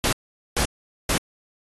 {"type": "noise bursts", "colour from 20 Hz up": "pink", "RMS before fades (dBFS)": -22, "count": 3, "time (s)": [0.04, 1.178], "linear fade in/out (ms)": 0, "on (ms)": 86, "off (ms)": 440, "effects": ["AAC 32 kbps"]}